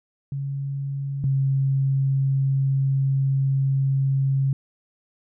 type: tone pair in turn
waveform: sine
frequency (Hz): 138.59 / 135.82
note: C#3 / C#3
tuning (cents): 0 / -35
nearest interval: unison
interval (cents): 35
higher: first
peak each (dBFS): -25 / -18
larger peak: second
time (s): 0.32-1.24 / 1.24-4.53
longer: second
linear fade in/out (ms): 2
effects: none